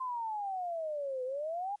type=exponential two-way sweep; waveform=sine; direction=down then up; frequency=1046.5 to 499.8 to 838 Hz; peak=-33 dBFS; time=0-1.76 s; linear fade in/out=10 ms; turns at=1.24 s; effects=white hiss -75 dBFS RMS until 1.8 s + MP3 48 kbps